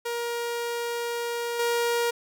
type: tone with level steps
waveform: sawtooth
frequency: 472.4 Hz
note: A#4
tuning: 23 cents sharp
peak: -24 / -19 dBFS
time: 0.05-2.11 s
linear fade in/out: 10 ms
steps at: 1.59 s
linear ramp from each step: 5 ms
effects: none